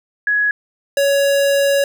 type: tone pair in turn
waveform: sine / square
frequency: 1676 / 559.3 Hz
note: G#6 / C#5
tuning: +15 / +15 cents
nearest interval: octave + perfect fifth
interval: 1900 cents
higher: first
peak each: -13 dBFS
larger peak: neither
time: 0.27-0.51 / 0.97-1.84 s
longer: second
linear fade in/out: 2 ms
effects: none